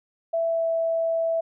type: tone with pitch glide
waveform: sine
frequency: 663 to 658.8 Hz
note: E5 to E5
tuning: +10 to -1 cents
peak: -21 dBFS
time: 0.33-1.41 s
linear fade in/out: 10 ms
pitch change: -11 cents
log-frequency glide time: 0.48-0.66 s
effects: none